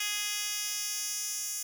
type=tone with high-pass filter sweep; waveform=10% pulse; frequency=415.3 Hz; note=G#4; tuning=in tune; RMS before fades=-34 dBFS; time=0-1.63 s; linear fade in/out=5 ms; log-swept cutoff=3200 to 7000 Hz; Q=1.4; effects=none